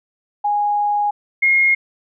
sine tone pair in turn, 826 / 2146 Hz, G#5 / C7, -10 / +43 cents, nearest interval octave + perfect fourth, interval 1653 cents, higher second, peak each -15 / -11 dBFS, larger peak second, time 0.44-1.11 / 1.42-1.75 s, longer first, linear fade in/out 10 ms, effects none

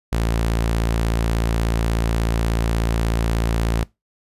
sawtooth tone, 56.5 Hz, A1, 47 cents sharp, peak -14 dBFS, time 0.12-3.84 s, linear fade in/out 10 ms, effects noise-tail reverb RT60 0.2 s tail -22 dB re dry + resampled to 32000 Hz

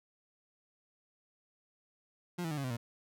30% pulse tone with pitch steps, 176.4 / 162.7 / 150.06 / 138.4 / 127.65 / 117.73 Hz, F3 / E3 / D3 / C#3 / C3 / A#2, +18 / -22 / +38 / -2 / -42 / +18 cents, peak -32 dBFS, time 2.38-2.77 s, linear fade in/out 10 ms, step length 65 ms, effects none

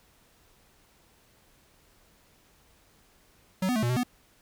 square tone with pitch steps, 187.2 / 249.6 / 217.7 / 120.3 / 125.4 / 247 Hz, F#3 / B3 / A3 / B2 / B2 / B3, +20 / +19 / -18 / -45 / +27 / 0 cents, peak -25 dBFS, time 3.62-4.034 s, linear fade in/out 5 ms, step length 69 ms, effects pink hiss -62 dBFS RMS until 4.41 s

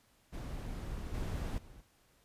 brown noise with level steps, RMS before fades -41 / -37 / -54 dBFS, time 0.32-1.82 s, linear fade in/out 20 ms, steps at 1.14 / 1.58 s, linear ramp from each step 2 ms, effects pink hiss -69 dBFS RMS until 2.24 s + resampled to 32000 Hz

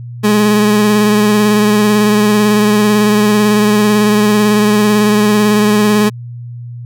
30% pulse tone with vibrato, 210 Hz, G#3, 19 cents sharp, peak -5 dBFS, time 0.23-6.1 s, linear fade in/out 20 ms, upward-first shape sine, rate 18 Hz, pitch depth 26 cents each way, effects added 120 Hz sine -24 dBFS peak until 6.85 s

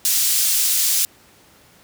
pink high-pass noise, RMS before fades -18 dBFS, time 0.05-1.05 s, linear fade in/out 0 ms, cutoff 5600 Hz, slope 12 dB/octave, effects pink hiss -51 dBFS RMS until 1.83 s + high-pass 80 Hz 12 dB/octave

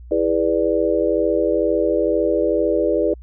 sine chord, E dominant seventh, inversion none, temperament equal with one note detuned, 329.6 / 411.7 / 493.9 / 587.3 Hz, E4 / G#4 / B4 / D5, 0 / -15 / 0 / 0 cents, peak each -21 dBFS, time 0.11-3.14 s, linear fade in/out 5 ms, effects added 60 Hz sine -36 dBFS peak until 3.22 s

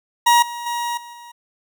40% pulse tone with level steps, 950 Hz, A#5, 33 cents sharp, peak -10 / -27 / -21 / -35 / -37 dBFS, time 0.26-1.32 s, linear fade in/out 10 ms, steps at 0.42 / 0.66 / 0.97 / 1.13 s, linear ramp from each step 5 ms, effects none

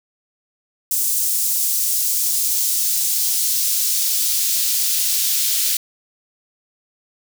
white noise with high-pass filter sweep, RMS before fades -19 dBFS, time 0.91-5.77 s, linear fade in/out 2 ms, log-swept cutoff 7200 to 3700 Hz, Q 0.96, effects none

